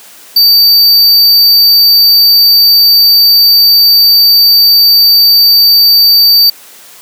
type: tone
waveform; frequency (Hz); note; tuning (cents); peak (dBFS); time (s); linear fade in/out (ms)
square; 4619; D8; -30; -3; 0.36-6.5; 5
effects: white hiss -35 dBFS RMS until 7.01 s + high-pass 200 Hz 12 dB/octave